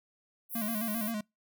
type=high-pass noise; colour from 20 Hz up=white; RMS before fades=-38 dBFS; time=0.49-1.13 s; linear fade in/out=50 ms; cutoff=10000 Hz; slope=96 dB/octave
type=tone with vibrato; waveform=square; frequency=220 Hz; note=A3; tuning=in tune; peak=-33 dBFS; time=0.55-1.21 s; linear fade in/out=5 ms; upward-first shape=square; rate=7.6 Hz; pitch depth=76 cents each way
effects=noise-tail reverb RT60 0.2 s tail -26 dB re dry